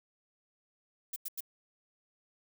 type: noise bursts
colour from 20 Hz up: violet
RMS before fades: -38 dBFS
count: 3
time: 1.13-1.406 s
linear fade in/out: 5 ms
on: 32 ms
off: 90 ms
effects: none